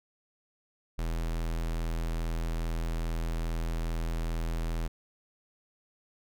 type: tone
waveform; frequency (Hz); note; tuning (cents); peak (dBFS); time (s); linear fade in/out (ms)
square; 41.2; E1; 0; -30; 0.98-4.88; 10
effects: none